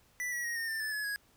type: tone with pitch steps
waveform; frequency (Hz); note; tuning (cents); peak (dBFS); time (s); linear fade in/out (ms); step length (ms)
square; 1975.5 / 1927 / 1879.8 / 1833.6 / 1788.7 / 1744.8 / 1702 / 1660.2; B6 / B6 / A#6 / A#6 / A6 / A6 / G#6 / G#6; 0 / -43 / +14 / -29 / +28 / -15 / +42 / -1; -34; 0.2-1.16; 0; 120
effects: pink hiss -66 dBFS RMS until 1.36 s